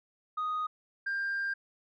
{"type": "tone pair in turn", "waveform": "sine", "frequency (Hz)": [1244.5, 1594.1], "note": ["D#6", "G6"], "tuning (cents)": [0, 29], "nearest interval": "major third", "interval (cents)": 429, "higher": "second", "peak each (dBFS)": -28, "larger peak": "neither", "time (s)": [[0.37, 0.67], [1.06, 1.54]], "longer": "second", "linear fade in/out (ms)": 10, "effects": ["tanh soft clip ceiling -28 dBFS"]}